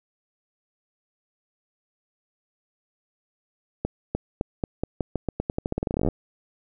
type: accelerating click train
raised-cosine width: 2 ms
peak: -11 dBFS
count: 26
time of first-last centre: 3.85-6.087 s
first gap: 300 ms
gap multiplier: 0.87
effects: none